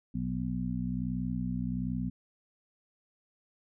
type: harmonic tone with a mistuned harmonic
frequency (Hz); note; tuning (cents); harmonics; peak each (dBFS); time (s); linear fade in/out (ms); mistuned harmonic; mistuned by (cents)
61.3; B1; -12; 1 / 2 / 3 / 4; -40 / -37 / -34 / -35; 0.14-2.1; 10; 1; -98
effects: none